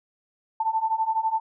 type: beating tone pair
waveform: sine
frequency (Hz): 880 / 892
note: A5 / A5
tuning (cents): 0 / +23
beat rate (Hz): 12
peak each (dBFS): -26 / -24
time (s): 0.6-1.4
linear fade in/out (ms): 5
effects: none